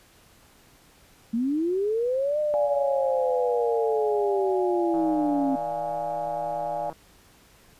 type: linear two-way sweep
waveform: sine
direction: up then down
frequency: 220 to 607 to 265.3 Hz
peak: -22 dBFS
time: 1.33-5.56 s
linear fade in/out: 10 ms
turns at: 2.39 s
type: chord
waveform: sine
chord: D diminished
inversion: none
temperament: equal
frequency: 587.3 / 698.5 / 830.6 Hz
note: D5 / F5 / Ab5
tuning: 0 / 0 / 0 cents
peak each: -31 dBFS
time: 2.54-6.9 s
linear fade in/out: 0 ms
type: click train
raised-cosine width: 1 ms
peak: -29 dBFS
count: 319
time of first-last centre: 4.94-6.928 s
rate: 160 Hz
effects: pink hiss -56 dBFS RMS until 7.79 s + resampled to 32000 Hz